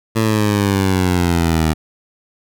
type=exponential sweep; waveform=15% pulse; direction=down; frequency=112.8 to 77.8 Hz; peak=-7 dBFS; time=0.15-1.74 s; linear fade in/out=20 ms; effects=none